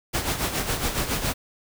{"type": "noise with tremolo", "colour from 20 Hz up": "pink", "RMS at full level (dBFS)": -24, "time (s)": [0.13, 1.34], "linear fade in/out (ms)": 20, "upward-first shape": "sine", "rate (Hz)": 7.2, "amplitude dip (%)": 60, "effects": []}